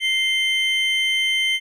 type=tone pair together; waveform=triangle; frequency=2093 / 3097 Hz; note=C7 / G7; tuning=0 / -22 cents; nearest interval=perfect fifth; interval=678 cents; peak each=-19 dBFS; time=0-1.6 s; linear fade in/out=50 ms; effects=none